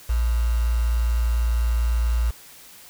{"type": "tone with quantisation", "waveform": "sine", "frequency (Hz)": 57.9, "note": "A#1", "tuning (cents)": -11, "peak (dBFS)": -18, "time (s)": [0.09, 2.31], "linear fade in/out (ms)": 10, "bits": 6, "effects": ["white hiss -46 dBFS RMS until 2.89 s"]}